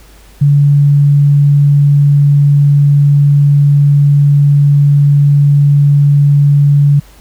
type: tone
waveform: sine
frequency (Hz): 143.4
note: D3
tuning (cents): -41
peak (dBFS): -4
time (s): 0.41-7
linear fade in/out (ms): 10
effects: added 50 Hz sine -38 dBFS peak until 7.2 s + pink hiss -43 dBFS RMS until 7.2 s